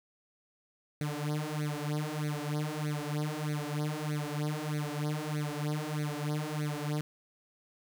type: tone with flanger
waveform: sawtooth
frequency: 150 Hz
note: D3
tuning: 37 cents sharp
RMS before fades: -34 dBFS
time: 1.01-7.01 s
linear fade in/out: 0 ms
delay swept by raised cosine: 0.48 to 6.48 ms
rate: 1.6 Hz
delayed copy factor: +1
effects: none